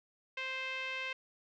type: tone with low-pass filter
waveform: 5% pulse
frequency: 523.3 Hz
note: C5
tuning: in tune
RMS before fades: -39 dBFS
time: 0.37-1.13 s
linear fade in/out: 5 ms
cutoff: 2500 Hz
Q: 2.9
effects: none